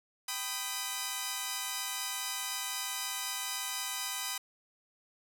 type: chord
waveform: 5% pulse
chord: G augmented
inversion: none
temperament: equal with one note detuned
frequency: 784 / 996.4 / 1244.5 Hz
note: G5 / B5 / D#6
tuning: 0 / +15 / 0 cents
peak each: -29 / -25 / -28 dBFS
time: 0.28-4.38 s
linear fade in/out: 5 ms
effects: none